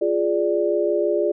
sine chord, D diminished, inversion first, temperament equal, 349.2 / 415.3 / 587.3 Hz, F4 / Ab4 / D5, 0 / 0 / 0 cents, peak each -22 dBFS, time 0.01-1.32 s, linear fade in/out 10 ms, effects none

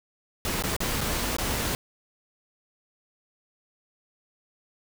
pink noise with dropouts, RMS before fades -28 dBFS, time 0.45-1.75 s, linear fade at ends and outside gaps 1 ms, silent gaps 0.624-0.637 / 0.765-0.804 / 1.008-1.012 / 1.367-1.384 s, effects none

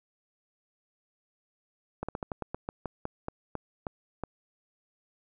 slowing click train, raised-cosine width 1 ms, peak -19 dBFS, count 14, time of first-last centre 2.03-4.237 s, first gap 56 ms, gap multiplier 1.17, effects none

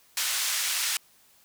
white band-pass noise, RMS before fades -28 dBFS, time 0.17-0.97 s, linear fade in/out 2 ms, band 1400 to 9100 Hz, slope 12 dB/octave, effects white hiss -60 dBFS RMS until 1.44 s

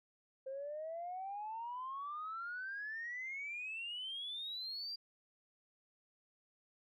sine exponential sweep, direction up, 524 to 4804 Hz, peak -40 dBFS, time 0.46-4.96 s, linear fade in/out 10 ms, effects tanh soft clip ceiling -36 dBFS

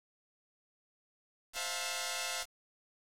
5% pulse chord, F major seventh, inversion second, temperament equal with one note detuned, 523.3 / 659.3 / 710.7 / 880 Hz, C5 / E5 / F5 / A5, 0 / 0 / +30 / 0 cents, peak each -32 / -30 / -28 / -32 dBFS, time 1.53-2.46 s, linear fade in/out 50 ms, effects resampled to 32000 Hz + 8-bit

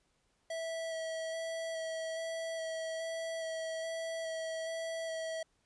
square tone with vibrato, 651 Hz, E5, 22 cents flat, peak -37 dBFS, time 0.5-5.43 s, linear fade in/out 5 ms, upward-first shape square, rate 1.2 Hz, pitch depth 10 cents each way, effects pink hiss -75 dBFS RMS until 5.65 s + resampled to 22050 Hz

